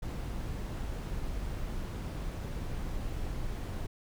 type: noise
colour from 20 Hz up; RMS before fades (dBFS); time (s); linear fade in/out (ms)
brown; -36; 0.02-3.87; 10
effects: none